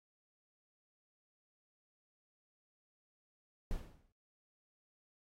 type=noise with exponential decay; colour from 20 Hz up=brown; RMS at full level=-37 dBFS; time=3.71-4.12 s; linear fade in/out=1 ms; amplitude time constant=87 ms; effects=AAC 48 kbps